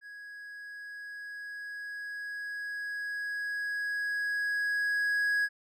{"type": "tone with level ramp", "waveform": "triangle", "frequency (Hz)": 1661.2, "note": "G#6", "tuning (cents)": 0, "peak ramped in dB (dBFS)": [-42, -23], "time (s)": [0.01, 5.49], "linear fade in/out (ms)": 50, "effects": []}